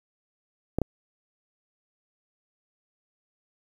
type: clicks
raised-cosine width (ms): 2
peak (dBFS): -11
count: 2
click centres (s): 0.786 / 0.817
effects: 8-bit